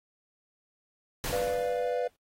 pink noise with exponential decay, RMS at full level -32 dBFS, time 1.24-2.16 s, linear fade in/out 0 ms, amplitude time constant 200 ms
triangle chord, B diminished, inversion none, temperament equal, 493.9 / 587.3 / 698.5 Hz, B4 / D5 / F5, 0 / 0 / 0 cents, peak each -27 / -32 / -32 dBFS, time 1.32-2.08 s, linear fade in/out 10 ms
effects AAC 48 kbps

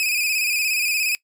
sawtooth tone with vibrato, 2485 Hz, D#7, 3 cents flat, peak -16 dBFS, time 0-1.15 s, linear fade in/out 0 ms, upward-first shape square, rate 17 Hz, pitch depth 51 cents each way, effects noise-tail reverb RT60 0.1 s tail -21 dB re dry

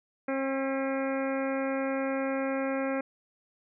harmonic tone with a mistuned harmonic, 269 Hz, C4, 48 cents sharp, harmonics 1 / 2 / 3 / 4 / 5 / 6 / 7 / 8 / 9, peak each -31 / -31 / -40 / -43 / -41 / -41 / -45 / -44 / -45 dBFS, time 0.28-3.01 s, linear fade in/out 5 ms, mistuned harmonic 7, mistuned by +53 cents, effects none

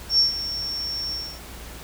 sine tone with ADSR envelope, 5470 Hz, F8, 37 cents flat, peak -13 dBFS, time 0.09-1.4 s, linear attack 97 ms, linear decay 130 ms, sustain -13 dB, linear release 270 ms, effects added 60 Hz sine -41 dBFS peak until 1.83 s + pink hiss -41 dBFS RMS until 1.83 s

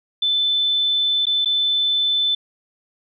sine tone with dropouts, 3520 Hz, A7, in tune, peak -16 dBFS, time 0.22-2.35 s, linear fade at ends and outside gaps 5 ms, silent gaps 1.256-1.267 / 1.448-1.457 s, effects none

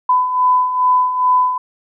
sine beating tone pair, 1002 / 1004.4 Hz, B5 / B5, +25 / +29 cents, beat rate 2.4 Hz, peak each -19 / -12 dBFS, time 0.09-1.58 s, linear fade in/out 5 ms, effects none

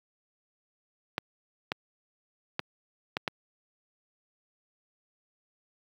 clicks, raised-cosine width 0.3 ms, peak -12 dBFS, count 5, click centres 1.181 / 1.719 / 2.594 / 3.169 / 3.278 s, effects high-pass 100 Hz 12 dB/octave + 9-bit

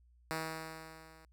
5% pulse tone with level ramp, 160 Hz, D#3, 49 cents sharp, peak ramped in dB -23 to -47 dBFS, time 0.31-1.25 s, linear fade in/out 0 ms, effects added 60 Hz sine -62 dBFS peak until 1.32 s

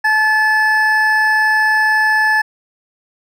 triangle tone pair together, 866 / 1732 Hz, A5 / A6, -28 / -28 cents, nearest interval octave, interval 1200 cents, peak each -15 / -10 dBFS, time 0.04-2.42 s, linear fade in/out 10 ms, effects none

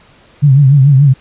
sine tone with vibrato, 138.59 Hz, C#3, in tune, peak -3 dBFS, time 0.42-1.14 s, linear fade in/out 20 ms, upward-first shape triangle, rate 6.9 Hz, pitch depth 130 cents each way, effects pink hiss -45 dBFS RMS until 1.2 s + resampled to 8000 Hz

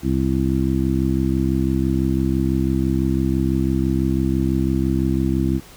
harmonic tone, 66 Hz, C2, 16 cents sharp, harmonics 1 / 2 / 3 / 4 / 5, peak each -23 / -23 / -23 / -23 / -23 dBFS, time 0.02-5.61 s, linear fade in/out 50 ms, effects pink hiss -44 dBFS RMS until 5.76 s

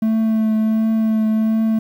triangle tone with vibrato, 220 Hz, A3, in tune, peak -12 dBFS, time 0.02-1.79 s, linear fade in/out 5 ms, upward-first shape triangle, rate 1.4 Hz, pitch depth 19 cents each way, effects 8-bit

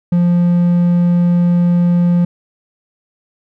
triangle tone, 174.61 Hz, F3, in tune, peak -7 dBFS, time 0.12-2.25 s, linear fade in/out 5 ms, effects none

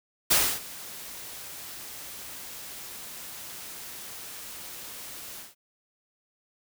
white noise with ADSR envelope, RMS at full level -20 dBFS, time 0.3-5.55 s, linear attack 14 ms, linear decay 280 ms, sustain -21 dB, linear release 170 ms, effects none

